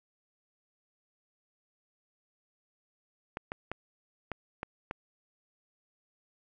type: clicks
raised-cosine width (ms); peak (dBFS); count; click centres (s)
0.5; -20; 6; 3.371 / 3.519 / 3.716 / 4.317 / 4.631 / 4.911
effects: none